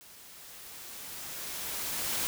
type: noise with level ramp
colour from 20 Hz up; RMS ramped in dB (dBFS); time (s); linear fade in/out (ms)
white; -53 to -31; 0.01-2.27; 0
effects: none